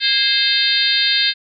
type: harmonic tone with a mistuned harmonic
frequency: 523.3 Hz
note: C5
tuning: in tune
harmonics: 3 / 4 / 5 / 6 / 7 / 8 / 9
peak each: -23 / -24 / -24 / -23 / -18 / -19 / -23 dBFS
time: 0-1.34 s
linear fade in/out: 50 ms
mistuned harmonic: 3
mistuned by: +65 cents
effects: none